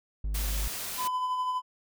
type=tone; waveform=triangle; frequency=51.3 Hz; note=G#1; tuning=21 cents flat; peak=-26 dBFS; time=0.24-0.68 s; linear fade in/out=5 ms
type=noise; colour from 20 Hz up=white; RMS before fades=-36 dBFS; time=0.34-1.08 s; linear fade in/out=10 ms
type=tone with tremolo; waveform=triangle; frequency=1008 Hz; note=B5; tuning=35 cents sharp; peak=-24 dBFS; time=0.97-1.62 s; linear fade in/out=50 ms; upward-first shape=sine; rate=12 Hz; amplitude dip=35%
effects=none